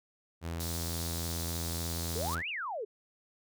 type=tone; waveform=sawtooth; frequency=83.5 Hz; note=E2; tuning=23 cents sharp; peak=-31 dBFS; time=0.41-2.43 s; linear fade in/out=50 ms
type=high-pass noise; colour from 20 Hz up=pink; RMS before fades=-40 dBFS; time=0.6-2.35 s; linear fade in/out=2 ms; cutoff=3600 Hz; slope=48 dB/octave
type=exponential two-way sweep; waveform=sine; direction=up then down; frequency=392 to 2951 to 392 Hz; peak=-34 dBFS; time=2.15-2.85 s; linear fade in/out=10 ms; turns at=2.49 s
effects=none